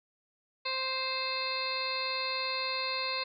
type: harmonic tone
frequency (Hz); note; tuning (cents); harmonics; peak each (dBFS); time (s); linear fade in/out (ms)
523.3; C5; 0; 1 / 2 / 3 / 4 / 5 / 7 / 8 / 9; -40 / -37 / -46 / -40 / -38 / -42 / -35 / -45; 0.65-3.24; 10
effects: none